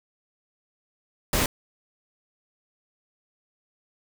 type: noise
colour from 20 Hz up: pink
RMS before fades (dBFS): -23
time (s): 1.33-1.46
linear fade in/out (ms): 2
effects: none